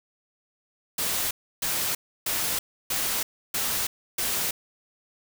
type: noise bursts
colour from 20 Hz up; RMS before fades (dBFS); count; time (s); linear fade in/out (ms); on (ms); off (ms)
white; -27; 6; 0.98-4.51; 5; 330; 310
effects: none